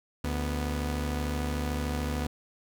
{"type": "tone pair together", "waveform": "sawtooth", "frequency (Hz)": [73.42, 246], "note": ["D2", "B3"], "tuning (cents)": [0, -7], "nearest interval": "octave + major sixth", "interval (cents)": 2093, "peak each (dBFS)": [-26, -30], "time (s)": [0.24, 2.27], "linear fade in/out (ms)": 5, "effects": []}